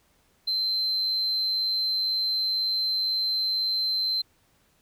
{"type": "tone", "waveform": "sine", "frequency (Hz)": 4099, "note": "C8", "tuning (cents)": -36, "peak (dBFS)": -22, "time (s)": [0.47, 4.22], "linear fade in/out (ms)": 10, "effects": ["tanh soft clip ceiling -20 dBFS", "pink hiss -65 dBFS RMS until 4.81 s"]}